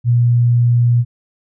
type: tone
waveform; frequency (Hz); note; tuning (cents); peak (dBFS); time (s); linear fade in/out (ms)
sine; 120; B2; -49; -9; 0.04-1.05; 50
effects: none